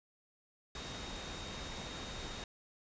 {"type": "tone in noise", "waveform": "sine", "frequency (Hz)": 3729, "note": "A#7", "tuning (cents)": 0, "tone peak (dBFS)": -50, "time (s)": [0.75, 2.44], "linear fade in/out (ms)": 2, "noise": "pink", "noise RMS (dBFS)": -44, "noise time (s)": [0.75, 2.44], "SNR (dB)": -9, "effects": ["resampled to 16000 Hz"]}